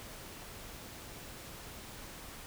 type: silence
effects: pink hiss -48 dBFS RMS until 2.46 s